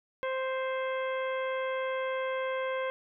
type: harmonic tone with a mistuned harmonic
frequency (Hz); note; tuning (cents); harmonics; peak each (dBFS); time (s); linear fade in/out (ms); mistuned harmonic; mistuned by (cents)
523.3; C5; 0; 1 / 2 / 3 / 4 / 5 / 6; -31 / -37 / -40 / -41 / -48 / -49; 0.23-2.9; 0; 6; +54
effects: none